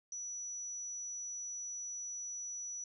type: tone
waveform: sine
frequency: 5900 Hz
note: F#8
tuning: 6 cents flat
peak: -40 dBFS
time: 0.12-2.84 s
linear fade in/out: 2 ms
effects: none